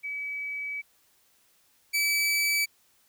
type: tone pair in turn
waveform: sine / sawtooth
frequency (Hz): 2285 / 2301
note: D7 / D7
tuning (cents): -48 / -36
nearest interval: unison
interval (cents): 12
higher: second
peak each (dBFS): -31 / -20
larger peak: second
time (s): 0.03-0.82 / 1.93-2.66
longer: first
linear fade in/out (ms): 20
effects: white hiss -65 dBFS RMS until 3.08 s